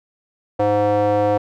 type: tone with band-pass filter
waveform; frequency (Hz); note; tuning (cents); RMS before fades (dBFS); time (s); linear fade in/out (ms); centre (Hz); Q
square; 103.83; G#2; 0; -17; 0.59-1.38; 10; 600; 3.7
effects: none